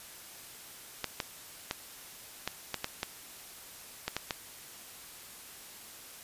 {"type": "clicks", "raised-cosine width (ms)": 0.2, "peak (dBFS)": -14, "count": 10, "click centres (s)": [1.043, 1.202, 1.711, 2.476, 2.743, 2.844, 3.031, 4.08, 4.166, 4.308], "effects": ["white hiss -49 dBFS RMS until 6.23 s", "resampled to 32000 Hz"]}